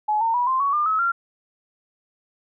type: tone with pitch steps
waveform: sine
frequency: 849 / 909.9 / 975.2 / 1045.2 / 1120.3 / 1200.7 / 1286.8 / 1379.2 Hz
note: G#5 / A#5 / B5 / C6 / C#6 / D6 / E6 / F6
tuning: +38 / -42 / -22 / -2 / +18 / +38 / -42 / -22 cents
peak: -18 dBFS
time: 0.08-1.12 s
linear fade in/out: 10 ms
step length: 130 ms
effects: none